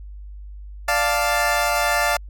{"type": "chord", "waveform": "20% pulse", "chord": "D minor", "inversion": "none", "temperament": "equal", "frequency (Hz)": [587.3, 698.5, 880], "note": ["D5", "F5", "A5"], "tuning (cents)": [0, 0, 0], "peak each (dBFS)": [-18, -16, -19], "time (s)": [0.88, 2.17], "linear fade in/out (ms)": 5, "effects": ["added 50 Hz sine -34 dBFS peak until 2.29 s", "AAC 64 kbps"]}